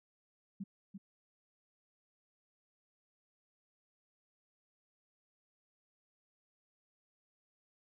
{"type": "tone with echo", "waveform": "sine", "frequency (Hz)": 195.7, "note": "G3", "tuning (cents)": -3, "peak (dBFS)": -38, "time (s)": [0.6, 0.64], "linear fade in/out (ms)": 10, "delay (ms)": 340, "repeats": 1, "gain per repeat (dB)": -6, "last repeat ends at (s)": 0.98, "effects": []}